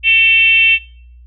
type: tone with frequency modulation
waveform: sine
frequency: 2687 Hz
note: E7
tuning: 33 cents sharp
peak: -7 dBFS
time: 0.03-0.79 s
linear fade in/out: 50 ms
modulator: 442 Hz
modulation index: 0.67
effects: noise-tail reverb RT60 0.6 s tail -24 dB re dry + added 60 Hz sine -37 dBFS peak until 1.26 s